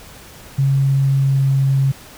sine tone with pitch glide, 136.8 to 135.78 Hz, C#3 to C#3, -23 to -35 cents, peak -12 dBFS, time 0.58-1.92 s, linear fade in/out 10 ms, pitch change -12 cents, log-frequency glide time 0.96-1.56 s, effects pink hiss -40 dBFS RMS until 2.17 s

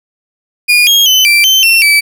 35% pulse tone with pitch steps, 2436 / 3261 / 3034 / 2348 / 3091 / 2709 / 2305 Hz, D#7 / G#7 / F#7 / D7 / G7 / E7 / D7, -37 / -32 / +43 / -1 / -25 / +47 / -33 cents, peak -3 dBFS, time 0.68-2.01 s, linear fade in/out 20 ms, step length 190 ms, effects none

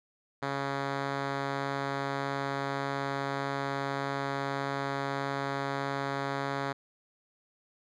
5% pulse tone with low-pass filter, 138.59 Hz, C#3, in tune, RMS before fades -33 dBFS, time 0.42-6.73 s, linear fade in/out 10 ms, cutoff 3900 Hz, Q 0.55, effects none

